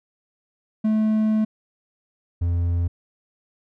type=tone pair in turn; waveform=triangle; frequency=216.7 / 86.18 Hz; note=A3 / F2; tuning=-26 / -22 cents; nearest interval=octave + major third; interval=1596 cents; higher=first; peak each=-15 / -17 dBFS; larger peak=first; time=0.84-1.45 / 2.41-2.88 s; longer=first; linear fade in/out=10 ms; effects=none